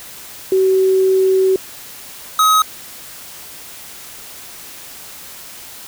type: tone pair in turn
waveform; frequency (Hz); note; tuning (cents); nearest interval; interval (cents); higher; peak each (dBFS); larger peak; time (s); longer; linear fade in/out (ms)
sine / square; 379.1 / 1268.9; F#4 / D#6; +42 / +34; octave + major sixth; 2092; second; -10; neither; 0.52-1.56 / 2.39-2.62; first; 2
effects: white hiss -35 dBFS RMS until 5.87 s